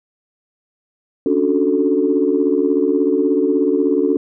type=chord; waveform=sine; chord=D major seventh; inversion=third; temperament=equal with one note detuned; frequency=277.2 / 293.7 / 367.2 / 440 Hz; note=C#4 / D4 / F#4 / A4; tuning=0 / 0 / -13 / 0 cents; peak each=-19 / -18 / -18 / -18 dBFS; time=1.26-4.17 s; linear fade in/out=2 ms; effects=tanh soft clip ceiling -3 dBFS